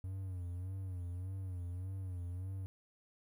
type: tone with vibrato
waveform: triangle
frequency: 91.7 Hz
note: F#2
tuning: 15 cents flat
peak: -37 dBFS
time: 0.04-2.66 s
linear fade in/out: 0 ms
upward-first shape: sine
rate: 1.7 Hz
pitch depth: 83 cents each way
effects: 12-bit